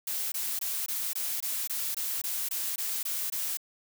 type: noise bursts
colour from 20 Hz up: blue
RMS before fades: -32 dBFS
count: 13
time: 0.07-3.572 s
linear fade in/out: 5 ms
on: 250 ms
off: 21 ms
effects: none